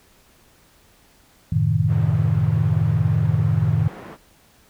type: chord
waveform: sine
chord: F# diminished seventh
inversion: none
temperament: equal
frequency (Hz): 92.5 / 110 / 130.81 / 155.56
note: F#2 / A2 / C3 / Eb3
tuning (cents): 0 / 0 / 0 / 0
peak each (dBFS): -24 / -20 / -24 / -20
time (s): 1.52-3.88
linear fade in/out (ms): 5
type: band-pass noise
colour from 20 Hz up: pink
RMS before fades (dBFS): -39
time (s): 1.87-4.18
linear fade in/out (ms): 50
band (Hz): 160 to 1500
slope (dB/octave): 12
effects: pink hiss -55 dBFS RMS until 4.69 s